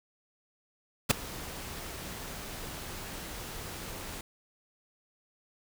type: noise with ADSR envelope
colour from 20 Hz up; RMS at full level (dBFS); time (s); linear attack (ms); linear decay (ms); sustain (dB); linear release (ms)
pink; -19; 1.09-4.21; 20; 6; -22; 3
effects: none